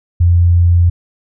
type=tone; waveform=sine; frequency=86.7 Hz; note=F2; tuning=12 cents flat; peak=-6 dBFS; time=0.2-0.9 s; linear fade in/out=10 ms; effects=none